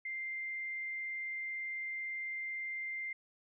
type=tone; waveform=sine; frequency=2094 Hz; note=C7; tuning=1 cent sharp; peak=-37 dBFS; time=0.05-3.13 s; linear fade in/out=5 ms; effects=none